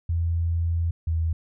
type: tone pair in turn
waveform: sine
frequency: 84 / 81.61 Hz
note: E2 / E2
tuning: +33 / -17 cents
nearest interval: unison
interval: 50 cents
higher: first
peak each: -21 / -21 dBFS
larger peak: neither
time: 0.09-0.91 / 1.07-1.33 s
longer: first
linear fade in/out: 5 ms
effects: none